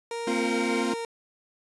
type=tone with pitch glide; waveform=30% pulse; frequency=466.2 to 462.2 Hz; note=A#4 to A#4; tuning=0 to -15 cents; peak=-28 dBFS; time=0.11-1.05 s; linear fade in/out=2 ms; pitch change=-15 cents; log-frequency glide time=0.26-0.8 s
type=chord; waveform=40% pulse; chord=Bb suspended second; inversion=none; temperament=equal with one note detuned; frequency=228.9 / 261.6 / 349.2 Hz; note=Bb3 / C4 / F4; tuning=-31 / 0 / 0 cents; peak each=-29 dBFS; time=0.27-0.94 s; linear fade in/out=5 ms
type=tone; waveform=sine; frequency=2283 Hz; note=D7; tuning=50 cents flat; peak=-33 dBFS; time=0.29-0.85 s; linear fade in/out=50 ms
effects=resampled to 24000 Hz